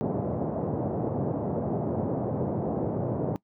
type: band-pass noise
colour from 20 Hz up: pink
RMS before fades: -29 dBFS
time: 0.01-3.36 s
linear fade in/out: 0 ms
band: 110 to 710 Hz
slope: 24 dB/octave
effects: noise-tail reverb RT60 0.1 s tail -21 dB re dry